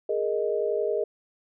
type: chord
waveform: sine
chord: Ab suspended second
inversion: none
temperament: equal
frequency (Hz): 415.3 / 466.2 / 622.3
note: Ab4 / Bb4 / Eb5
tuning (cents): 0 / 0 / 0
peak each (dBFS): -27 / -28 / -29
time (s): 0.09-1.04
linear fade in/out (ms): 5
effects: none